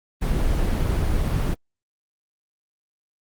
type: noise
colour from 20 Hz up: brown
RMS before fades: -21 dBFS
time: 0.21-1.55 s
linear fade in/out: 20 ms
effects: Opus 24 kbps